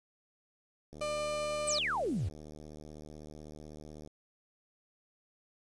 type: click train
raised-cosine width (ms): 2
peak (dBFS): -36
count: 240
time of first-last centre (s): 0.93-4.075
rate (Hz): 76
type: tone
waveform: 35% pulse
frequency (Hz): 598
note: D5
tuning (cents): +31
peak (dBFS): -31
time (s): 1.01-1.79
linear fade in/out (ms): 5
type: exponential sweep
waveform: sine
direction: down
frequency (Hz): 9210 to 73.42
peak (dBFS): -30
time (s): 1.67-2.29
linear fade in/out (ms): 10
effects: resampled to 22050 Hz + 9-bit